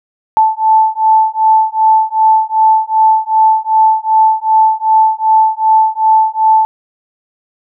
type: beating tone pair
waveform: sine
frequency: 876 / 878.6 Hz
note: A5 / A5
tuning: -8 / -3 cents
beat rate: 2.6 Hz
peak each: -10 dBFS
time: 0.37-6.65 s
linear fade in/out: 0 ms
effects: none